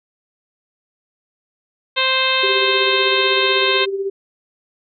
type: harmonic tone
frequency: 523.3 Hz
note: C5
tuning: in tune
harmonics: 1 / 2 / 3 / 4 / 5 / 6 / 7 / 8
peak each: -24 / -22 / -24 / -24 / -21 / -23 / -21 / -27 dBFS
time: 1.96-3.86 s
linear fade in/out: 20 ms
type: tone with tremolo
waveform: sine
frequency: 392 Hz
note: G4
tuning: in tune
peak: -17 dBFS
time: 2.43-4.1 s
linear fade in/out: 5 ms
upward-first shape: sine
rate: 16 Hz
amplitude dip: 55%
effects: none